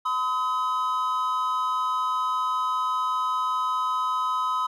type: tone pair together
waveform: triangle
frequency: 1016 / 1270.9 Hz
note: B5 / D#6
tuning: +49 / +36 cents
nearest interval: major third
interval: 387 cents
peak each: -24 dBFS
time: 0.05-4.67 s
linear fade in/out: 10 ms
effects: none